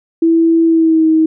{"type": "tone with pitch glide", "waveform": "sine", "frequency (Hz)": [329.6, 317.8], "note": ["E4", "D#4"], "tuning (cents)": [0, 37], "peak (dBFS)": -7, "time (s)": [0.22, 1.26], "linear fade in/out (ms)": 5, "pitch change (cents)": -63, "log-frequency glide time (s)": [0.65, 1.07], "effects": []}